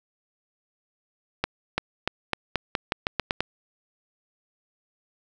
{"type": "accelerating click train", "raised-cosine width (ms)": 0.3, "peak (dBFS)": -7, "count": 11, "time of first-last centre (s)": [1.44, 3.406], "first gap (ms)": 340, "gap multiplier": 0.87, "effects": []}